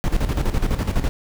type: noise with tremolo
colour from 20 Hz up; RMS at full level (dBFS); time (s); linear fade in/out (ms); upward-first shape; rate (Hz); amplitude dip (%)
brown; -18; 0.04-1.09; 0; square; 12; 65
effects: none